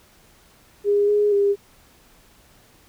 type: tone with pitch steps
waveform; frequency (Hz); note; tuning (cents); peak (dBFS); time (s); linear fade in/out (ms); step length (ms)
sine; 408.2 / 415 / 402.5; G#4 / G#4 / G4; -30 / -1 / +46; -15; 0.84-1.56; 50; 240
effects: pink hiss -54 dBFS RMS until 2.88 s